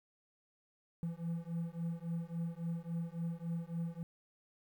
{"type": "beating tone pair", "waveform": "triangle", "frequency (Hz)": [166.2, 169.8], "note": ["E3", "F3"], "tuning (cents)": [15, -48], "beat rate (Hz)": 3.6, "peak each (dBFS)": [-38, -38], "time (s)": [1.03, 4.03], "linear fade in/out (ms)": 0, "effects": ["11-bit"]}